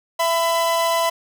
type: tone pair together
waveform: 45% pulse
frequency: 666.6 / 1004 Hz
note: E5 / B5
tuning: +19 / +28 cents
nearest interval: perfect fifth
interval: 709 cents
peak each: -20 dBFS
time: 0.19-1.1 s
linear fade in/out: 10 ms
effects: none